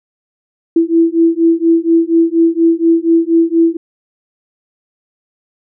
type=beating tone pair; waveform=sine; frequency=329.6 / 333.8 Hz; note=E4 / E4; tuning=0 / +22 cents; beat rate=4.2 Hz; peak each=-11 dBFS; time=0.76-3.77 s; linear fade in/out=5 ms; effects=none